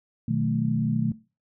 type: chord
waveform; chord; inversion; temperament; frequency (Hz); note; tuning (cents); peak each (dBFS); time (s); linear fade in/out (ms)
sine; B dominant seventh; none; equal; 123.47 / 155.56 / 185 / 220; B2 / D#3 / F#3 / A3; 0 / 0 / 0 / 0; -28 / -27 / -31 / -26; 0.28-1.12; 5
effects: noise-tail reverb RT60 0.3 s tail -18 dB re dry